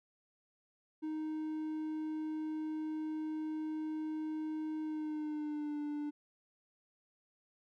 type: tone with pitch glide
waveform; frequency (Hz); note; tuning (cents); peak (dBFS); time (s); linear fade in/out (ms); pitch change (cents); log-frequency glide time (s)
triangle; 311.1 to 295; D#4 to D4; 0 to +8; -34; 1.02-6.11; 20; -92; 4.82-5.79
effects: none